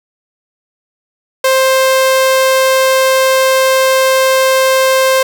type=tone; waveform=sawtooth; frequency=526 Hz; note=C5; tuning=9 cents sharp; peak=-4 dBFS; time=1.44-5.23 s; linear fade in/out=5 ms; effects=none